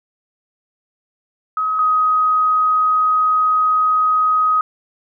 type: tone pair in turn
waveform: sine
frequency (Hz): 1271 / 1257.9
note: D#6 / D#6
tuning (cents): +36 / +19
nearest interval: unison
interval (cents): 17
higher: first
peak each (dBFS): -16 / -12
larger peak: second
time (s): 1.57-1.79 / 1.79-4.61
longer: second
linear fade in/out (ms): 2
effects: none